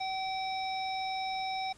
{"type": "harmonic tone with a mistuned harmonic", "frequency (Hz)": 762, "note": "G5", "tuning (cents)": -49, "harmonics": [1, 3, 5, 7], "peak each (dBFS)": [-33, -41, -42, -44], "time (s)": [0, 1.73], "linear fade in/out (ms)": 10, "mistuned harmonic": 3, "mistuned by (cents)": 22, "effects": ["pink hiss -59 dBFS RMS until 1.77 s", "resampled to 24000 Hz"]}